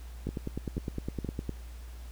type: two click trains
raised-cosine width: 3 ms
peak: -21 / -20 dBFS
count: 3 / 13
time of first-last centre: 0.29-1.247 / 0.27-1.493 s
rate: 2.09 / 9.81 Hz
effects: added 59 Hz sine -41 dBFS peak until 2.11 s + pink hiss -56 dBFS RMS until 2.11 s